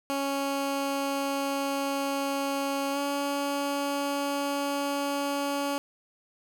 15% pulse tone with pitch glide, 277.2 to 282.5 Hz, C#4 to C#4, 0 to +33 cents, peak -21 dBFS, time 0.1-5.78 s, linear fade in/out 0 ms, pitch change +33 cents, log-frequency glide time 2.92-2.98 s, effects none

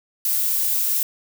violet noise, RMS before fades -21 dBFS, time 0.25-1.03 s, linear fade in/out 2 ms, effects none

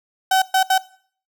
35% pulse tone bursts at uneven times, 760 Hz, F#5, 46 cents sharp, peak -12 dBFS, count 3, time 0.31-0.42 / 0.54-0.63 / 0.7-0.78 s, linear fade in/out 5 ms, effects noise-tail reverb RT60 0.5 s tail -19 dB re dry

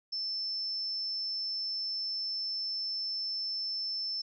sine tone, 5300 Hz, E8, 9 cents sharp, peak -32 dBFS, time 0.12-4.22 s, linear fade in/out 10 ms, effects none

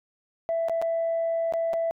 sine tone with dropouts, 663 Hz, E5, 10 cents sharp, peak -22 dBFS, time 0.49-1.91 s, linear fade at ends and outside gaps 0 ms, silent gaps 0.685-0.696 / 0.816-0.823 / 1.524-1.537 / 1.733-1.738 s, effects tanh soft clip ceiling -20 dBFS

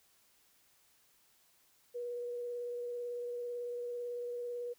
sine tone with vibrato, 483.3 Hz, B4, 38 cents flat, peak -37 dBFS, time 1.94-4.74 s, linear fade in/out 20 ms, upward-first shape sine, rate 18 Hz, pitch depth 14 cents each way, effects white hiss -69 dBFS RMS until 4.78 s

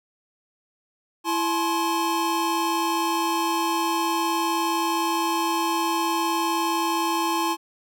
square tone cluster, 333.5 / 856 / 1060 Hz, E4 / A5 / C6, +20 / -48 / +22 cents, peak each -27 dBFS, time 1.24-7.57 s, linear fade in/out 50 ms, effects none

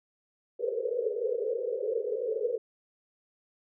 white band-pass noise, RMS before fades -31 dBFS, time 0.59-2.58 s, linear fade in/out 10 ms, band 420 to 510 Hz, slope 96 dB/octave, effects none

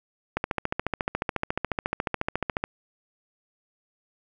click train, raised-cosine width 0.5 ms, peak -10 dBFS, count 33, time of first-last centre 0.37-2.64 s, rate 14.1 Hz, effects none

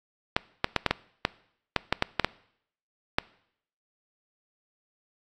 clicks, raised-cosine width 0.3 ms, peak -5 dBFS, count 12, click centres 0.365 / 0.644 / 0.763 / 0.863 / 0.91 / 1.251 / 1.763 / 1.926 / 2.024 / 2.197 / 2.246 / 3.185 s, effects noise-tail reverb RT60 0.7 s tail -22 dB re dry + AAC 64 kbps

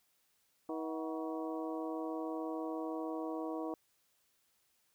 harmonic tone with a mistuned harmonic, 159.8 Hz, D#3, 47 cents sharp, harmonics 2 / 3 / 4 / 5 / 6 / 7, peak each -39 / -43 / -45 / -47 / -49 / -50 dBFS, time 0.69-3.74 s, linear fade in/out 2 ms, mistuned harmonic 5, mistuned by -120 cents, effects white hiss -75 dBFS RMS until 4.94 s

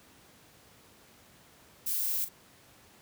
violet noise with echo, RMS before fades -31 dBFS, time 1.86-2.25 s, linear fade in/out 10 ms, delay 40 ms, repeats 1, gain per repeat -12 dB, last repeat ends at 2.29 s, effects pink hiss -58 dBFS RMS until 3.01 s + high-pass 80 Hz 12 dB/octave

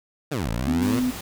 15% pulse exponential two-way sweep, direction down then up, 165.2 to 52.5 to 126.1 Hz, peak -18 dBFS, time 0.31-1 s, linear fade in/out 10 ms, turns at 0.5 s
sine tone, 252.1 Hz, B3, 36 cents sharp, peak -20 dBFS, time 0.67-1.11 s, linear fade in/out 10 ms
pink noise, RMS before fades -35 dBFS, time 0.82-1.21 s, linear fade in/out 5 ms
effects none

